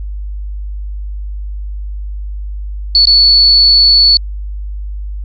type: tone with dropouts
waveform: sine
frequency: 4435 Hz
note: C#8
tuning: in tune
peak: -4 dBFS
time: 2.95-4.17 s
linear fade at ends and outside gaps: 1 ms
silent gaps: 3.054-3.071 s
effects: added 50 Hz sine -19 dBFS peak until 5.24 s